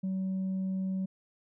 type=tone with tanh clipping; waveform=sine; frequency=189.4 Hz; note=F#3; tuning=41 cents sharp; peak=-30 dBFS; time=0.03-1.06 s; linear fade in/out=10 ms; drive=1 dB; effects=none